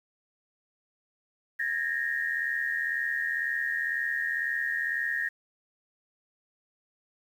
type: tone cluster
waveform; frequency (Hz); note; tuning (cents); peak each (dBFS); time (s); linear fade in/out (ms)
sine; 1647 / 1783 / 1865; G#6 / A6 / A#6; -15 / +22 / 0; -33 / -35 / -29; 1.59-5.29; 10
effects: 9-bit